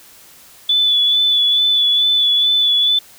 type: tone with vibrato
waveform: sine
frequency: 3462 Hz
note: A7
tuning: 29 cents flat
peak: -11 dBFS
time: 0.69-2.99 s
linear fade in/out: 5 ms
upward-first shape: sine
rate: 2.3 Hz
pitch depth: 25 cents each way
effects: white hiss -44 dBFS RMS until 3.18 s